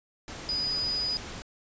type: tone in noise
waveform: sine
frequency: 4956 Hz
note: D#8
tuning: 8 cents flat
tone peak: -27 dBFS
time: 0.49-1.17 s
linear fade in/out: 0 ms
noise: pink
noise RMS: -40 dBFS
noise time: 0.28-1.42 s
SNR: +10 dB
effects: resampled to 16000 Hz